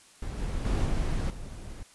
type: noise with level steps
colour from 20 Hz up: brown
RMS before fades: -34 / -31 / -26 / -28 / -40 dBFS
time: 0.22-1.83 s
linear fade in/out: 5 ms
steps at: 0.38 / 0.65 / 0.86 / 1.3 s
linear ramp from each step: 2 ms
effects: white hiss -56 dBFS RMS until 1.94 s + resampled to 24000 Hz